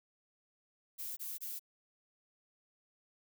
violet noise bursts, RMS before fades -42 dBFS, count 3, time 0.98-1.596 s, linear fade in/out 20 ms, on 190 ms, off 23 ms, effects none

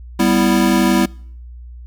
square chord, E minor, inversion first, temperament equal, 196 / 246.9 / 329.6 Hz, G3 / B3 / E4, 0 / 0 / 0 cents, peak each -17 dBFS, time 0.19-1.06 s, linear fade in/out 10 ms, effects noise-tail reverb RT60 0.6 s tail -25 dB re dry + added 60 Hz sine -32 dBFS peak until 1.86 s

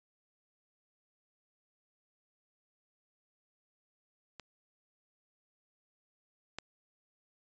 clicks, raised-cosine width 0.2 ms, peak -28 / -21 dBFS, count 2, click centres 4.397 / 6.586 s, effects resampled to 16000 Hz

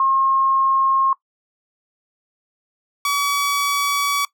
sine / sawtooth tone pair in turn, 1074 / 1138.3 Hz, C6 / C#6, +45 / +46 cents, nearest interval minor second, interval 101 cents, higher second, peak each -14 dBFS, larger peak neither, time 0-1.13 / 3.05-4.25 s, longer second, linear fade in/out 2 ms, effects noise-tail reverb RT60 0.1 s tail -20 dB re dry

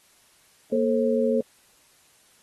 sine tone cluster, 234.7 / 440.7 / 534 Hz, A#3 / A4 / C5, +12 / +3 / +35 cents, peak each -24 dBFS, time 0.72-1.41 s, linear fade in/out 5 ms, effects white hiss -59 dBFS RMS until 2.42 s + AAC 32 kbps

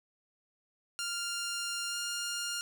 10% pulse tone with pitch glide, 1397 to 1406.7 Hz, F6 to F6, 0 to +12 cents, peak -25 dBFS, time 0.99-2.61 s, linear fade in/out 0 ms, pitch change +12 cents, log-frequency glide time 1.89-1.96 s, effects none

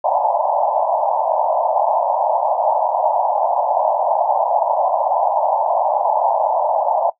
white band-pass noise, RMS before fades -17 dBFS, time 0.04-7.1 s, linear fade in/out 5 ms, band 580 to 940 Hz, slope 96 dB/octave, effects noise-tail reverb RT60 0.1 s tail -17 dB re dry

